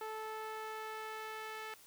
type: tone with band-pass filter sweep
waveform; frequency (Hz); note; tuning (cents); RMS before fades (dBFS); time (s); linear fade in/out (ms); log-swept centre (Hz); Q
sawtooth; 436.7; A4; -13; -44; 0.01-1.74; 2; 970 to 1900; 0.95
effects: white hiss -60 dBFS RMS until 1.86 s

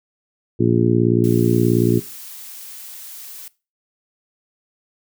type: harmonic tone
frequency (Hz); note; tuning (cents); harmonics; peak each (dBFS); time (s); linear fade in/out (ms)
58.5; A#1; +7; 2 / 3 / 4 / 5 / 6 / 7; -19 / -21 / -20 / -21 / -18 / -24; 0.59-2; 20
type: noise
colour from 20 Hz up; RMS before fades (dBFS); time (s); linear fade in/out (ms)
blue; -36; 1.24-3.48; 0
effects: noise-tail reverb RT60 0.3 s tail -20 dB re dry

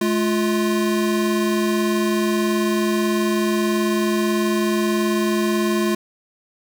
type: tone pair together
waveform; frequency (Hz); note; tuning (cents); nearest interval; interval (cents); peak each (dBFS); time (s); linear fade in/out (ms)
square; 213.2 / 349.2; G#3 / F4; +46 / 0; major sixth; 854; -21; 0.01-5.95; 5
effects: none

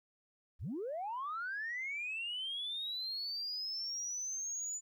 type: linear sweep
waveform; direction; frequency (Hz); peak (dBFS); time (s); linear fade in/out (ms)
sine; up; 39.58 to 7040; -36; 0.59-4.81; 50
effects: tanh soft clip ceiling -33 dBFS + 13-bit

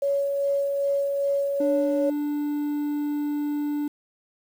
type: tone with tremolo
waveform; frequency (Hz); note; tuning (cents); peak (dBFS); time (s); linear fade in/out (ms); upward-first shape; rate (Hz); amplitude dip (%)
sine; 560; C#5; +18; -20; 0.02-2.1; 5; sine; 2.5; 30
type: tone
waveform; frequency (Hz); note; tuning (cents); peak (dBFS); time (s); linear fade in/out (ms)
triangle; 293.7; D4; 0; -22; 1.6-3.88; 5
effects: 8-bit

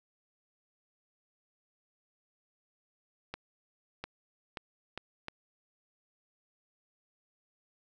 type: accelerating click train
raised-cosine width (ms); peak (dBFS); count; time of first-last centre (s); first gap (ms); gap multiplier
0.3; -22; 5; 3.34-5.284; 700; 0.76
effects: none

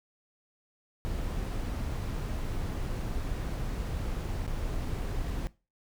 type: noise with dropouts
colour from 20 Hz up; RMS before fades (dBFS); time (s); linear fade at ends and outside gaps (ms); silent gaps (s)
brown; -33; 1.05-5.47; 0; 4.466-4.478
effects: noise-tail reverb RT60 0.3 s tail -20 dB re dry

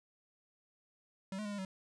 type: tone with pitch steps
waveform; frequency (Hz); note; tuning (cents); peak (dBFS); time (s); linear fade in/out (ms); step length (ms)
square; 191.9 / 212.5 / 205.7 / 203.3 / 189.8; G3 / G#3 / G#3 / G#3 / F#3; -37 / +40 / -16 / -37 / +44; -39; 1.32-1.65; 2; 66
effects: resampled to 22050 Hz

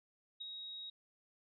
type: tone with ADSR envelope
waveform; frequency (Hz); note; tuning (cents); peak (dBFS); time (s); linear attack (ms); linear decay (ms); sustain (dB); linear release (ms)
sine; 3790; A#7; +28; -40; 0.4-0.9; 14; 11; -4; 5
effects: none

